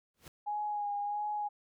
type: noise with exponential growth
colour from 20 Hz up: pink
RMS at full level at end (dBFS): -47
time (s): 0.14-0.28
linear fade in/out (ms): 2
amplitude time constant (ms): 29
type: tone with vibrato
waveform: sine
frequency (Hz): 827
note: G#5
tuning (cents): -8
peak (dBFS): -32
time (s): 0.46-1.49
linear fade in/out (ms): 20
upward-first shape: sine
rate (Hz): 1.5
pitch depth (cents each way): 25
effects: none